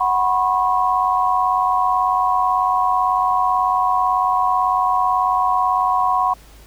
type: chord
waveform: sine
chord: F# suspended fourth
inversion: none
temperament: equal with one note detuned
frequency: 740 / 987.8 / 1085.9 Hz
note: F#5 / B5 / C#6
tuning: 0 / 0 / -36 cents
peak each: -19 dBFS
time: 0-6.34 s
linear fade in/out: 10 ms
effects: added 52 Hz sine -43 dBFS peak until 6.66 s + pink hiss -48 dBFS RMS until 6.66 s